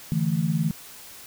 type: chord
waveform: sine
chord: D suspended second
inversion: none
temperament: just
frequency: 146.83 / 165.19 / 220.2 Hz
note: D3 / E3 / A3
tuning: 0 / +4 / +2 cents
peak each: -27 / -23 / -28 dBFS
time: 0.12-0.71 s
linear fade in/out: 0 ms
effects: white hiss -44 dBFS RMS until 1.26 s